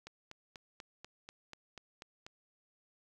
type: click train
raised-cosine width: 0.2 ms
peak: -30 dBFS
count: 10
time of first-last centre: 0.07-2.265 s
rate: 4.1 Hz
effects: 11-bit